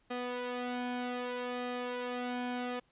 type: tone with flanger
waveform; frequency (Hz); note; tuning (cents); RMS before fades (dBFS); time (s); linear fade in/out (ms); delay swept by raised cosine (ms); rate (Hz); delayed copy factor
sawtooth; 246.9; B3; 0; -37; 0.1-2.8; 10; 1.6 to 2.8; 0.64; +0.65
effects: pink hiss -71 dBFS RMS until 2.91 s + resampled to 8000 Hz